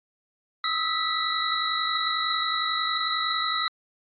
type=tone cluster; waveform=sine; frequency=1264 / 1315 / 1967 / 3865 / 4072 Hz; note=D#6 / E6 / B6 / B7 / C8; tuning=+27 / -5 / -7 / -38 / -48 cents; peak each=-29 / -31 / -31 / -30 / -32 dBFS; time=0.64-3.68 s; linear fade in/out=2 ms; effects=AAC 32 kbps